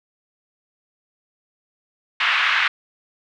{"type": "band-pass noise", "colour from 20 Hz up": "pink", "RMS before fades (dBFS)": -19, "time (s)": [2.2, 2.68], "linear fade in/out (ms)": 5, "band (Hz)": [1300, 3000], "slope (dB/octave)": 24, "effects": []}